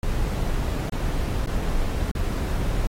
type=noise with dropouts; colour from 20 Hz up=brown; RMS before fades=-24 dBFS; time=0.03-2.87 s; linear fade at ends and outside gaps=1 ms; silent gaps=0.896-0.922 / 1.461-1.472 / 2.113-2.151 s; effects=AAC 48 kbps